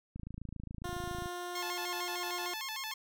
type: click train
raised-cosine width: 5 ms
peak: -30 dBFS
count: 31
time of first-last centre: 0.16-1.259 s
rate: 27.3 Hz
type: tone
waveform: 15% pulse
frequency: 354.3 Hz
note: F4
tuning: 25 cents sharp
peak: -32 dBFS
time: 0.84-2.54 s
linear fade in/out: 5 ms
type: tone with vibrato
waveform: 10% pulse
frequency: 968 Hz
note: B5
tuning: 35 cents flat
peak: -29 dBFS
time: 1.55-2.94 s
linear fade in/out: 5 ms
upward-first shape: square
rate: 6.6 Hz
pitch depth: 180 cents each way
effects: none